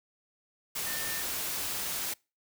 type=tone in noise; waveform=sine; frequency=1800 Hz; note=A6; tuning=39 cents sharp; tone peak=-40 dBFS; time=0.86-1.22 s; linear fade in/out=10 ms; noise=white; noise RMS=-34 dBFS; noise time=0.75-2.14 s; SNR=-9 dB; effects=noise-tail reverb RT60 0.3 s tail -26 dB re dry